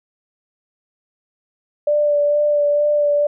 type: tone with vibrato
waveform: sine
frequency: 587.3 Hz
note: D5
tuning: in tune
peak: -13 dBFS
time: 1.87-3.27 s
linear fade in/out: 5 ms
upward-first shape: sine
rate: 2.2 Hz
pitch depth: 17 cents each way
effects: none